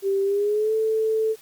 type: tone with pitch glide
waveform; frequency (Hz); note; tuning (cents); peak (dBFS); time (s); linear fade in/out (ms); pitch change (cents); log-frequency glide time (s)
sine; 392 to 440; G4 to A4; 0 to 0; -19; 0.02-1.36; 50; +200; 0.23-0.74
effects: white hiss -51 dBFS RMS until 1.41 s + Opus 48 kbps